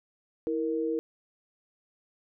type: tone pair together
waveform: sine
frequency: 325.2 / 466.2 Hz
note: E4 / A#4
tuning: -23 / 0 cents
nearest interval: tritone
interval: 623 cents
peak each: -30 / -29 dBFS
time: 0.47-0.99 s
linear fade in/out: 0 ms
effects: none